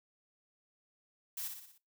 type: noise with echo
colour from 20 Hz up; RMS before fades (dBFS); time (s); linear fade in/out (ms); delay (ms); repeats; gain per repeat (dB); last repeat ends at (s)
blue; -40; 1.37-1.48; 5; 60; 5; -5; 1.78
effects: noise-tail reverb RT60 0.2 s tail -18 dB re dry